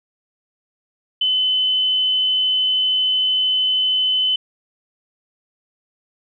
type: tone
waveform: sine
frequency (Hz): 3031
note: F#7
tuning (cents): +41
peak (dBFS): -15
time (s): 1.21-4.36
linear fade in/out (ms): 5
effects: none